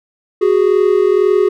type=tone pair together; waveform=triangle; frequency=371.1 / 413.1 Hz; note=F#4 / G#4; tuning=+5 / -9 cents; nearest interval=major second; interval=186 cents; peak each=-10 dBFS; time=0.41-1.49 s; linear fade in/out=10 ms; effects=none